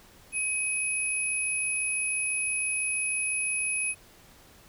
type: tone pair together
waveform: sine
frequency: 2536 / 10130 Hz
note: D#7 / D#9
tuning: +32 / +30 cents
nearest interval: 2 octaves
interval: 2398 cents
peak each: -29 / -28 dBFS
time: 0.32-3.95 s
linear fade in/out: 50 ms
effects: tanh soft clip ceiling -19 dBFS + pink hiss -55 dBFS RMS until 4.68 s